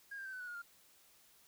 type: tone with pitch steps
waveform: triangle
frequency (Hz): 1629 / 1588.1 / 1548.3 / 1509.4 / 1471.5 / 1434.6 / 1398.6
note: G#6 / G6 / G6 / F#6 / F#6 / F6 / F6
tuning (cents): -34 / +22 / -22 / +34 / -10 / +46 / +2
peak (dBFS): -40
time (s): 0.11-0.621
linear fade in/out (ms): 10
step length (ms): 73
effects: tanh soft clip ceiling -40 dBFS + white hiss -66 dBFS RMS until 1.47 s